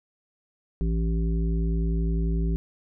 harmonic tone, 55.5 Hz, A1, 16 cents sharp, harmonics 1 / 3 / 5 / 7, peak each -23 / -28 / -37 / -37 dBFS, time 0.81-2.56 s, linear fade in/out 0 ms, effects none

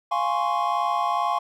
triangle chord, Db major seventh, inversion first, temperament equal, 698.5 / 830.6 / 1046.5 / 1108.7 Hz, F5 / Ab5 / C6 / Db6, 0 / 0 / 0 / 0 cents, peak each -25 dBFS, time 0.11-1.39 s, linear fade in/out 10 ms, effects none

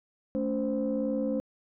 sine tone cluster, 219.1 / 281.7 / 521 Hz, A3 / C#4 / C5, -7 / +28 / -7 cents, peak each -30 dBFS, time 0.35-1.4 s, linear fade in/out 0 ms, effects tanh soft clip ceiling -20 dBFS

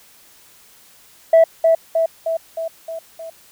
sine tone with echo, 655 Hz, E5, 11 cents flat, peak -5 dBFS, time 1.33-1.44 s, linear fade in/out 5 ms, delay 310 ms, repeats 6, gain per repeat -4 dB, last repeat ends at 3.3 s, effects tanh soft clip ceiling -5 dBFS + white hiss -49 dBFS RMS until 3.51 s

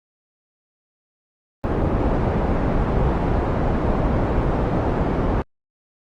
pink low-pass noise, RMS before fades -20 dBFS, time 1.64-5.42 s, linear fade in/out 0 ms, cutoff 840 Hz, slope 12 dB/octave, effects Opus 24 kbps

